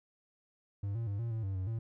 triangle tone with pitch steps, 100.1 / 115.4 / 100.3 / 116.6 / 111.9 / 96.8 / 93.4 / 113.3 Hz, G2 / A#2 / G2 / A#2 / A2 / G2 / F#2 / A#2, +37 / -17 / +40 / +1 / +30 / -21 / +17 / -49 cents, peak -31 dBFS, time 0.83-1.79 s, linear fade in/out 5 ms, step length 120 ms, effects none

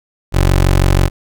20% pulse tone, 46.25 Hz, F#1, in tune, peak -4 dBFS, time 0.32-1.1 s, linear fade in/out 50 ms, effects none

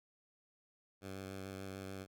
10% pulse tone with vibrato, 96.2 Hz, G2, 32 cents flat, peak -36 dBFS, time 1.01-2.07 s, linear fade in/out 50 ms, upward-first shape triangle, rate 6.8 Hz, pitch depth 22 cents each way, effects none

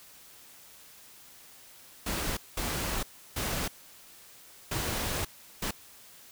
pink noise bursts at uneven times, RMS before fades -32 dBFS, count 5, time 2.06-2.37 / 2.57-3.03 / 3.36-3.68 / 4.71-5.25 / 5.62-5.71 s, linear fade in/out 5 ms, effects white hiss -53 dBFS RMS until 6.31 s

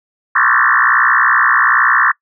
sine tone with frequency modulation, 1447 Hz, F#6, 39 cents flat, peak -8 dBFS, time 0.35-2.12 s, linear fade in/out 10 ms, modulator 61.2 Hz, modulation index 6.6, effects noise-tail reverb RT60 0.1 s tail -25 dB re dry

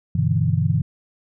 sine chord, E minor seventh, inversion first, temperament equal, 98 / 123.47 / 146.83 / 164.81 Hz, G2 / B2 / D3 / E3, 0 / 0 / 0 / 0 cents, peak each -22 dBFS, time 0.15-0.82 s, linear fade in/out 5 ms, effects none

